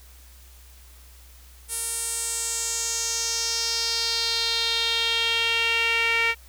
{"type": "tone with band-pass filter sweep", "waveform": "sawtooth", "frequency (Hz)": 460.2, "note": "A#4", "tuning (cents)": -22, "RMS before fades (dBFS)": -25, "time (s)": [1.68, 6.35], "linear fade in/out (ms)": 50, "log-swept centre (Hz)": [9900, 2300], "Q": 3.7, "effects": ["added 62 Hz sine -47 dBFS peak until 6.48 s", "white hiss -53 dBFS RMS until 6.48 s"]}